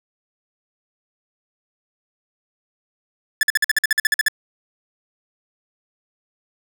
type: tone bursts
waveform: 45% pulse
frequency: 1733 Hz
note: A6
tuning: 27 cents flat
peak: -13 dBFS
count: 13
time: 3.41-4.283 s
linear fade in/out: 2 ms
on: 21 ms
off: 50 ms
effects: none